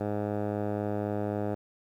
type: tone with low-pass filter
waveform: 10% pulse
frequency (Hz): 103.83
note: G#2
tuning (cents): 0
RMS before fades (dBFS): -31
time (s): 0-1.55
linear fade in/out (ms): 10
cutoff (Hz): 840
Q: 1.3
effects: 10-bit